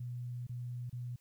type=tone with dropouts; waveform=sine; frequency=122.4 Hz; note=B2; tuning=15 cents flat; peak=-38 dBFS; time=0-1.16 s; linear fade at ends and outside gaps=5 ms; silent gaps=0.468-0.493 / 0.897-0.927 s; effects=white hiss -73 dBFS RMS until 1.2 s